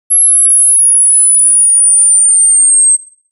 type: linear sweep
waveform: sine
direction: down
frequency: 11175 to 8300 Hz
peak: -3 dBFS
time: 0.1-2.97 s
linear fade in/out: 20 ms
effects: noise-tail reverb RT60 0.5 s tail -21 dB re dry + tanh soft clip ceiling 0 dBFS